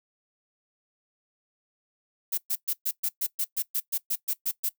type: noise bursts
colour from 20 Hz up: violet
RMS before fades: -27 dBFS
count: 14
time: 2.32-4.692 s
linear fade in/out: 10 ms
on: 58 ms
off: 120 ms
effects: noise-tail reverb RT60 0.1 s tail -19 dB re dry